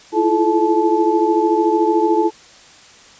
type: tone cluster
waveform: sine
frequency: 330.4 / 343.9 / 431.1 / 868 Hz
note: E4 / F4 / A4 / A5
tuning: +4 / -27 / -35 / -24 cents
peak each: -18 dBFS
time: 0.12-2.31 s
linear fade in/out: 50 ms
effects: white hiss -44 dBFS RMS until 3.19 s + resampled to 16000 Hz